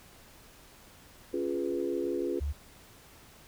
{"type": "chord", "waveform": "sine", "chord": "C# dominant seventh", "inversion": "none", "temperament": "equal", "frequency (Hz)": [277.2, 349.2, 415.3, 493.9], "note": ["C#4", "E#4", "G#4", "B4"], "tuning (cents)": [0, 0, 0, 0], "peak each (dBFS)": [-36, -32, -35, -37], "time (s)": [1.33, 2.4], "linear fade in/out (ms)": 10}
{"type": "tone", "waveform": "sine", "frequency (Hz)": 72, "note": "D2", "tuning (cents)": -34, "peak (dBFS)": -29, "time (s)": [2.4, 2.53], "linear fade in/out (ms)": 20}
{"effects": ["pink hiss -55 dBFS RMS until 3.47 s"]}